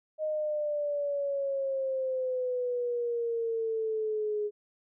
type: exponential sweep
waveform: sine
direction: down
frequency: 622.3 to 415.3 Hz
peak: -28 dBFS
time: 0.18-4.51 s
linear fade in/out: 50 ms
effects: none